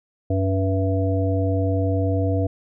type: harmonic tone with a mistuned harmonic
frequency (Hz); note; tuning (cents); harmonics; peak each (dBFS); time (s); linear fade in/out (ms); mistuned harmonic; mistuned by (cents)
95; F#2; +46; 1 / 3 / 5 / 7; -20 / -25 / -27 / -28; 0.3-2.47; 5; 5; +38
effects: none